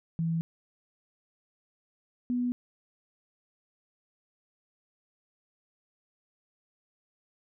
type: tone pair in turn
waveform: sine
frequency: 164.81 / 245.7 Hz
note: E3 / B3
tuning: 0 / -9 cents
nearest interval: perfect fifth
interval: 691 cents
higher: second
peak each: -26 dBFS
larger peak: neither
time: 0.19-0.41 / 2.3-2.52 s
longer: neither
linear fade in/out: 0 ms
effects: none